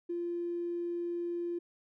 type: tone with tanh clipping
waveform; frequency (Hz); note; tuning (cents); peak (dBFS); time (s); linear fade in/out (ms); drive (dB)
triangle; 345.6; F4; -18; -32; 0.09-1.59; 10; 2
effects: none